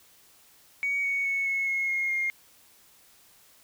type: tone with pitch steps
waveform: sine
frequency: 2249 / 2228 / 2208 / 2188 / 2167 / 2147 / 2128 Hz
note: C#7 / C#7 / C#7 / C#7 / C#7 / C7 / C7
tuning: +24 / +8 / -7 / -23 / -40 / +44 / +29 cents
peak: -24 dBFS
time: 0.83-2.3 s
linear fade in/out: 0 ms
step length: 210 ms
effects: tanh soft clip ceiling -20 dBFS + white hiss -58 dBFS RMS until 3.63 s